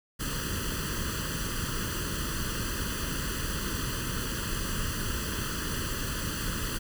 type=noise with comb filter; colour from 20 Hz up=pink; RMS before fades=-32 dBFS; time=0.19-6.79 s; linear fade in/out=20 ms; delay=0.66 ms; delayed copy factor=+0.95; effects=none